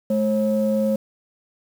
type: tone pair together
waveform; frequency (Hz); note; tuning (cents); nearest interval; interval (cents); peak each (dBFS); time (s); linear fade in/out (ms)
sine; 213.9 / 539; A3 / C#5; -49 / -49; octave + major third; 1600; -19 / -20; 0.1-0.96; 5
effects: tanh soft clip ceiling -11 dBFS + 7-bit